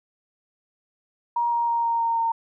sine tone with pitch steps, 946 / 940 / 934.1 / 928.1 / 922.3 / 916.4 Hz, A#5 / A#5 / A#5 / A#5 / A#5 / A#5, +25 / +14 / +3 / -8 / -19 / -30 cents, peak -20 dBFS, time 1.36-2.32 s, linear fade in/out 5 ms, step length 160 ms, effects none

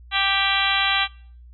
harmonic tone with a mistuned harmonic, 392 Hz, G4, in tune, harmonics 2 / 3 / 4 / 5 / 6 / 7 / 8 / 9 / 10, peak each -27 / -27 / -27 / -27 / -27 / -27 / -27 / -27 / -27 dBFS, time 0.11-1.08 s, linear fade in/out 50 ms, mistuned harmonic 9, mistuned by -73 cents, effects noise-tail reverb RT60 0.5 s tail -21 dB re dry + added 60 Hz sine -42 dBFS peak until 1.53 s

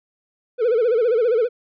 triangle tone with vibrato, 466.3 Hz, A#4, 1 cent sharp, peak -12 dBFS, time 0.58-1.49 s, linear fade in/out 50 ms, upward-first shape sine, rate 15 Hz, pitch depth 140 cents each way, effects tanh soft clip ceiling -10 dBFS + resampled to 11025 Hz

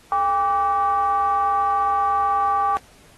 triangle ring-modulated tone, 182 Hz, F#3, 28 cents flat, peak -12 dBFS, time 0.12-2.77 s, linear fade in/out 0 ms, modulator 981 Hz, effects pink hiss -52 dBFS RMS until 3.17 s + AAC 32 kbps

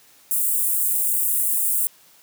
white high-pass noise, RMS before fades -21 dBFS, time 0.31-1.87 s, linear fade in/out 0 ms, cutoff 8200 Hz, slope 48 dB/octave, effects white hiss -53 dBFS RMS until 2.22 s + high-pass 100 Hz 12 dB/octave

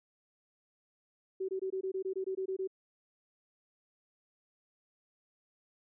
sine tone bursts, 380 Hz, F#4, 46 cents sharp, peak -32 dBFS, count 12, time 1.4-2.675 s, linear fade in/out 10 ms, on 87 ms, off 21 ms, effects none

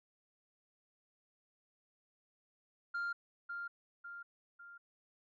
sine tone with echo, 1396.9 Hz, F6, in tune, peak -33 dBFS, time 2.94-3.13 s, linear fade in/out 10 ms, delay 550 ms, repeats 3, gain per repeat -6 dB, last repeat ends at 4.78 s, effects tanh soft clip ceiling -34 dBFS

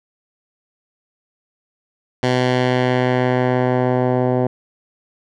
10% pulse tone with low-pass filter sweep, 126.2 Hz, B2, 38 cents sharp, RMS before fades -17 dBFS, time 2.23-4.47 s, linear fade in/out 2 ms, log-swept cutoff 4800 to 710 Hz, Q 0.88, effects none

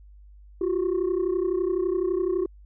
sine tone pair together, 348.2 / 380.1 Hz, F4 / F#4, -5 / +47 cents, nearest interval major second, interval 152 cents, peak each -23 dBFS, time 0.61-2.46 s, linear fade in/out 5 ms, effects tanh soft clip ceiling -19 dBFS + added 50 Hz sine -46 dBFS peak until 2.65 s

